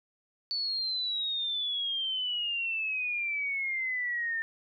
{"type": "exponential sweep", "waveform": "sine", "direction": "down", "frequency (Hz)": [4494, 1800], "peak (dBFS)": -29, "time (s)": [0.51, 4.42], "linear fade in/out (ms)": 0, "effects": []}